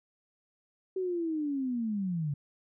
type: linear sweep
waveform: sine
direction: down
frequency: 381.3 to 138.59 Hz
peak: -29 dBFS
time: 0.96-2.34 s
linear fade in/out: 5 ms
effects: none